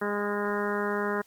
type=harmonic tone with a mistuned harmonic; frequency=205.1 Hz; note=G#3; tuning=21 cents flat; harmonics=1 / 2 / 3 / 4 / 5 / 6 / 7 / 8 / 9; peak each=-33 / -30 / -37 / -39 / -35 / -38 / -36 / -38 / -39 dBFS; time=0.01-1.22 s; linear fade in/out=10 ms; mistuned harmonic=6; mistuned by=+19 cents; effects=white hiss -61 dBFS RMS until 1.26 s + Opus 32 kbps